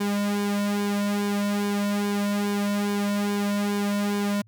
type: tone with flanger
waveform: sawtooth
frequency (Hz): 203.7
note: G#3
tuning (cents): -33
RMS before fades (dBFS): -25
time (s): 0-4.42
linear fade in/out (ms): 10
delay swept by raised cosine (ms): 1.5 to 2.45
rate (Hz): 2.4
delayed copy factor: -0.75
effects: added 108 Hz sine -52 dBFS peak until 4.47 s